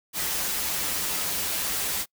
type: noise with comb filter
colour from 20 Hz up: white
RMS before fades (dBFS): -28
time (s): 0.13-2.06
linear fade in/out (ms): 50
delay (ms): 8.4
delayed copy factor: -0.65
effects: noise-tail reverb RT60 0.1 s tail -26 dB re dry